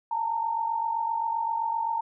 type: tone pair together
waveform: sine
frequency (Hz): 869 / 916.7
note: A5 / A#5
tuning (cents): -22 / -29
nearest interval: minor second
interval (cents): 93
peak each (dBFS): -32 / -26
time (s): 0.11-2.01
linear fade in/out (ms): 5
effects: none